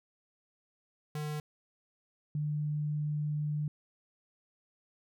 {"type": "tone pair in turn", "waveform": ["square", "sine"], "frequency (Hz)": [150.7, 149.49], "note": ["D3", "D3"], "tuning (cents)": [45, 31], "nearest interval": "unison", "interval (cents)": 14, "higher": "first", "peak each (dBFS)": [-35, -30], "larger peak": "second", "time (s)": [[1.15, 1.4], [2.35, 3.68]], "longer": "second", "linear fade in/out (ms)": 2, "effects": []}